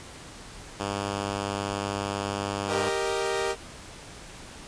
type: tone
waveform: 5% pulse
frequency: 100 Hz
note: G2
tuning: 35 cents sharp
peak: -17 dBFS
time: 0.79-2.9 s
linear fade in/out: 20 ms
type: chord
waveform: sawtooth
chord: Eb major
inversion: first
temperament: equal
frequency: 392 / 466.2 / 622.3 Hz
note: G4 / Bb4 / Eb5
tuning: 0 / 0 / 0 cents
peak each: -25 / -26 / -29 dBFS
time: 2.67-3.56 s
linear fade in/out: 50 ms
effects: pink hiss -44 dBFS RMS until 4.67 s + resampled to 22050 Hz